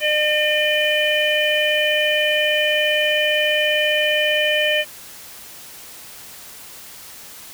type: harmonic tone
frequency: 605 Hz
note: D#5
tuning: 49 cents flat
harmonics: 1 / 3 / 4 / 5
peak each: -20 / -22 / -22 / -21 dBFS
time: 0-4.85 s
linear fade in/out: 50 ms
effects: white hiss -39 dBFS RMS until 7.53 s